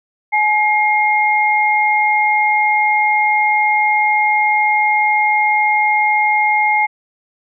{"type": "tone pair together", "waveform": "sine", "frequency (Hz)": [846.1, 2132], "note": ["G#5", "C7"], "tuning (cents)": [32, 32], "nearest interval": "octave + major third", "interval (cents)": 1600, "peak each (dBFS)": -14, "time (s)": [0.32, 6.87], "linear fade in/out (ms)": 20, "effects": []}